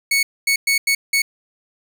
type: tone bursts at uneven times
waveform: sawtooth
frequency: 2217 Hz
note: C#7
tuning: in tune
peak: -11 dBFS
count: 5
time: 0.11-0.23 / 0.47-0.56 / 0.67-0.78 / 0.87-0.95 / 1.13-1.22 s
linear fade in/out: 5 ms
effects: none